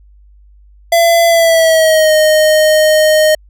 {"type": "tone with pitch glide", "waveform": "square", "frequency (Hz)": [675, 619], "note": ["E5", "D#5"], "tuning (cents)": [41, -9], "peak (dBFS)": -7, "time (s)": [0.92, 3.35], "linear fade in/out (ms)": 5, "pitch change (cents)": -150, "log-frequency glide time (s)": [1.28, 2.13], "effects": ["added 50 Hz sine -40 dBFS peak until 3.49 s"]}